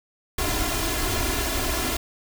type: noise with comb filter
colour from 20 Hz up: pink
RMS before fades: -25 dBFS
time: 0.38-1.97 s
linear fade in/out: 5 ms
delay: 2.9 ms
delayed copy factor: +0.75
effects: none